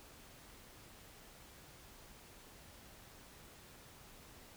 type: silence
effects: pink hiss -58 dBFS RMS until 4.56 s